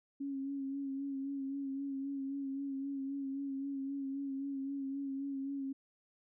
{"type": "tone with vibrato", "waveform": "sine", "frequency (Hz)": 274.6, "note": "C#4", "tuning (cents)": -16, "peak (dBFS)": -36, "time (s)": [0.2, 5.73], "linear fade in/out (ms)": 10, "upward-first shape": "sine", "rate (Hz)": 3.8, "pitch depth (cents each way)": 33, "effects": []}